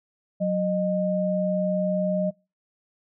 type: tone pair together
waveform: sine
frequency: 184.64 / 615 Hz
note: F#3 / D#5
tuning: -3 / -20 cents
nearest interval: octave + major sixth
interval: 2083 cents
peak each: -24 dBFS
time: 0.4-2.31 s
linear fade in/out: 20 ms
effects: noise-tail reverb RT60 0.3 s tail -26 dB re dry